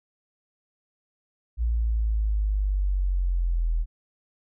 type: linear sweep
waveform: sine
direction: down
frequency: 58.27 to 40.04 Hz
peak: -21 dBFS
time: 1.57-3.86 s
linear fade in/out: 50 ms
effects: none